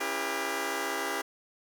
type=chord; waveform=10% pulse; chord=C# diminished seventh; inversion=none; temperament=just; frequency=277.2 / 332.6 / 399.1 / 479 Hz; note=C#4 / E4 / G4 / Bb4; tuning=0 / +16 / +31 / +47 cents; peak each=-30 / -29 / -25 / -29 dBFS; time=0-1.22 s; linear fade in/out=10 ms; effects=none